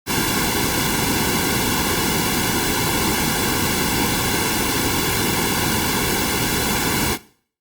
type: noise with comb filter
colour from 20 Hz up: pink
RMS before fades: -20 dBFS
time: 0.06-7.18 s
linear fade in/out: 50 ms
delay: 1.6 ms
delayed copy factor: -0.9
effects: noise-tail reverb RT60 0.5 s tail -18 dB re dry + Opus 48 kbps